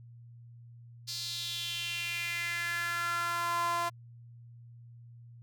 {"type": "tone with high-pass filter sweep", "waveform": "sawtooth", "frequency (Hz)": 343.4, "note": "F4", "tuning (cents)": -29, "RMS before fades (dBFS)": -34, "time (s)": [1.07, 3.9], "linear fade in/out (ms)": 20, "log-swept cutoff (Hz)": [4600, 870], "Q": 4.3, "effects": ["added 118 Hz sine -49 dBFS peak until 5.42 s"]}